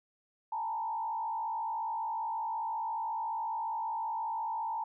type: tone with frequency modulation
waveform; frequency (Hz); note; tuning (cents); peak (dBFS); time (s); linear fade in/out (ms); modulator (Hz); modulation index
sine; 897; A5; +33; -32; 0.52-4.84; 5; 54.6; 0.96
effects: none